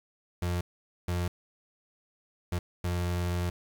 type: tone bursts at uneven times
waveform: 35% pulse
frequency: 88.1 Hz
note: F2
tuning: 16 cents sharp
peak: -26 dBFS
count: 4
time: 0.42-0.61 / 1.08-1.28 / 2.52-2.59 / 2.84-3.5 s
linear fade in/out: 5 ms
effects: 9-bit